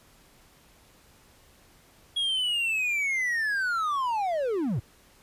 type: linear sweep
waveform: triangle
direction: down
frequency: 3322 to 92.8 Hz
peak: -23 dBFS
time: 2.16-4.8 s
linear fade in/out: 10 ms
effects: pink hiss -58 dBFS RMS until 5.22 s + resampled to 32000 Hz